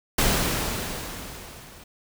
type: noise with level ramp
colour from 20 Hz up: pink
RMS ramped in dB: -20 to -47 dBFS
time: 0.18-1.84 s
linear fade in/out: 5 ms
effects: none